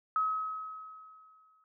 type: tone with exponential decay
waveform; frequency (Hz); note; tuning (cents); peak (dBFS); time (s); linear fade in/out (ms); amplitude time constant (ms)
sine; 1278; D#6; +46; -25; 0.16-1.64; 1; 320
effects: none